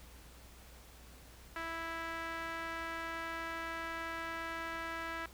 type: tone with band-pass filter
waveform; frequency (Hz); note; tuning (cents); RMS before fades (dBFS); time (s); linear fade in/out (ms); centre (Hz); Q
sawtooth; 329.6; E4; 0; -41; 1.56-5.26; 2; 1600; 1.8
effects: added 60 Hz sine -56 dBFS peak until 5.33 s + pink hiss -58 dBFS RMS until 5.33 s